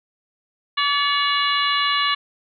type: harmonic tone with a mistuned harmonic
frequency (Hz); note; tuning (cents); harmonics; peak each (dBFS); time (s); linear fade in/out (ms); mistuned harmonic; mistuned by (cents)
574; D5; -40; 2 / 3 / 4 / 5 / 6 / 7; -21 / -26 / -27 / -24 / -27 / -27; 0.77-2.15; 10; 4; -51
effects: none